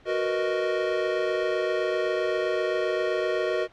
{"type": "chord", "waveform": "square", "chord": "B major seventh", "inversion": "second", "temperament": "equal", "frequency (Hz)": [370, 466.2, 493.9, 622.3], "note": ["F#4", "A#4", "B4", "D#5"], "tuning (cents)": [0, 0, 0, 0], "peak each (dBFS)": [-29, -30, -35, -29], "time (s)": [0.05, 3.68], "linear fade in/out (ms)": 50, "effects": ["pink hiss -55 dBFS RMS until 3.72 s", "low-pass 3000 Hz 12 dB/octave"]}